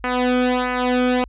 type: tone with flanger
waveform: sawtooth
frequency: 250 Hz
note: B3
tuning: 21 cents sharp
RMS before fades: -19 dBFS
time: 0.04-1.24 s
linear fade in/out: 0 ms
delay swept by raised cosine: 0.27 to 1.08 ms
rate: 1.5 Hz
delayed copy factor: -0.85
effects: added 50 Hz sine -39 dBFS peak until 1.28 s + resampled to 8000 Hz